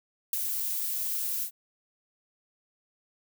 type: noise with ADSR envelope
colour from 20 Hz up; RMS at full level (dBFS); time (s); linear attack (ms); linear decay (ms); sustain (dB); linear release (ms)
violet; -25; 0.33-1.51; 3; 11; -6; 82
effects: none

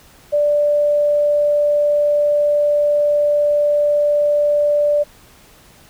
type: tone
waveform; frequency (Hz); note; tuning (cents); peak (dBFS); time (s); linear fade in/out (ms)
sine; 587.3; D5; 0; -12; 0.32-5.04; 20
effects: pink hiss -47 dBFS RMS until 5.89 s

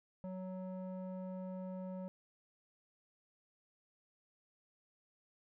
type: tone with low-pass filter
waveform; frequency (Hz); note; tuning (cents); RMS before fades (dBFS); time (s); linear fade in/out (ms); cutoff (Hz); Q
square; 186; F#3; +9; -44; 0.24-2.08; 0; 710; 2
effects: none

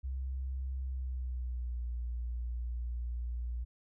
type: tone with pitch glide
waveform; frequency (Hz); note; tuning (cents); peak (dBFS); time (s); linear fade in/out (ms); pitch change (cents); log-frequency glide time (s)
sine; 65.41 to 59.64; C2 to A#1; 0 to +40; -34; 0.03-3.65; 20; -160; 0.81-1.82
effects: none

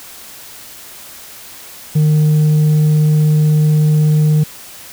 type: tone with tanh clipping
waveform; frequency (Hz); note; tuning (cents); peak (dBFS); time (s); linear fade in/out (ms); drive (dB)
sine; 152.7; D#3; -32; -9; 1.95-4.44; 10; 3
effects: white hiss -35 dBFS RMS until 4.92 s

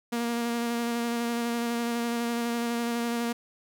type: tone with vibrato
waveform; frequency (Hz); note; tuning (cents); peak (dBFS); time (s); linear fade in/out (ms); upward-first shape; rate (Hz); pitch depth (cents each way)
sawtooth; 235.4; A#3; +17; -23; 0.12-3.33; 10; square; 12; 13
effects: none

